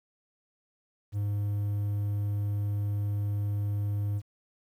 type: tone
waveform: triangle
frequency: 102.5 Hz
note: G#2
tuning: 22 cents flat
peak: -25 dBFS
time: 1.12-4.22 s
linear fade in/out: 50 ms
effects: 10-bit